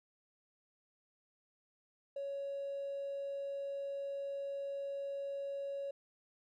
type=tone with hard clipping; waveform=triangle; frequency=557 Hz; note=C#5; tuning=8 cents sharp; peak=-38 dBFS; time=2.16-5.91 s; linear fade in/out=5 ms; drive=3 dB; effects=none